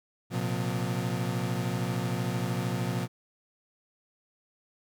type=tone cluster; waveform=35% pulse; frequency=116.2 / 129.3 / 178.7 Hz; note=A#2 / C3 / F3; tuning=-5 / -20 / +40 cents; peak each=-31 dBFS; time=0.3-3.08 s; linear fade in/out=50 ms; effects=none